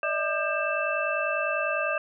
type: tone cluster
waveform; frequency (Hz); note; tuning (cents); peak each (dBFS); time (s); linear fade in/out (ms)
sine; 590 / 640 / 1203 / 1585 / 2650; D5 / D#5 / D6 / G6 / E7; +8 / +49 / +41 / +19 / +9; -31; 0.03-1.98; 2
effects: none